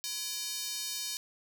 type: tone with high-pass filter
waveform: square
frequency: 337.9 Hz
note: E4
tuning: 43 cents sharp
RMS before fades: -37 dBFS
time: 0.04-1.17 s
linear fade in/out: 0 ms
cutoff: 4600 Hz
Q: 1.6
effects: none